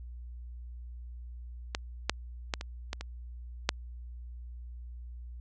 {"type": "clicks", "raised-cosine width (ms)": 0.2, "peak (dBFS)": [-13, -8, -12, -20, -16, -21, -6], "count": 7, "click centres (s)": [1.749, 2.096, 2.538, 2.611, 2.931, 3.01, 3.691], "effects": ["added 60 Hz sine -41 dBFS peak until 5.4 s", "resampled to 22050 Hz"]}